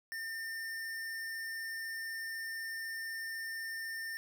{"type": "tone", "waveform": "square", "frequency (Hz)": 1806, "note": "A6", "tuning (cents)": 45, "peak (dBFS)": -39, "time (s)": [0.12, 4.17], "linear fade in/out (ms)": 0, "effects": []}